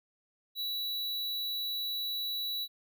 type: tone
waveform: square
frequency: 3930 Hz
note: B7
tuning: 9 cents flat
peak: -33 dBFS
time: 0.55-2.68 s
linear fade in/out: 50 ms
effects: none